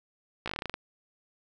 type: slowing click train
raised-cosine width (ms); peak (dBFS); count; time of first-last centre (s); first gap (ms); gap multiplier
0.3; -17; 11; 0.46-0.741; 16; 1.12
effects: none